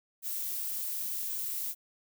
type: noise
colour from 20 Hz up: violet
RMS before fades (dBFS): -35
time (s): 0.22-1.75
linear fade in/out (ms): 50
effects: none